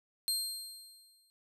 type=tone with exponential decay; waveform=25% pulse; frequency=4200 Hz; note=C8; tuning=6 cents sharp; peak=-24 dBFS; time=0.28-1.3 s; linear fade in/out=0 ms; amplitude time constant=220 ms; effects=none